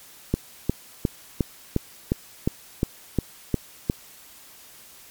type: click train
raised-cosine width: 3 ms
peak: -7 dBFS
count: 11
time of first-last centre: 0.34-3.899 s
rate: 2.81 Hz
effects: white hiss -48 dBFS RMS until 5.1 s + MP3 96 kbps